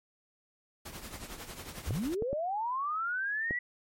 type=noise with tremolo; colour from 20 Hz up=pink; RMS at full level=-41 dBFS; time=0.85-2.15 s; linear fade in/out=10 ms; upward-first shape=triangle; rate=11 Hz; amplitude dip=70%
type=linear sweep; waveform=sine; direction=up; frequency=58.27 to 1975.5 Hz; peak=-30 dBFS; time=1.87-3.59 s; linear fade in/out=5 ms
type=clicks; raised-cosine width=2 ms; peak=-22 dBFS; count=4; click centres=1.908 / 2.223 / 2.33 / 3.509 s
effects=MP3 64 kbps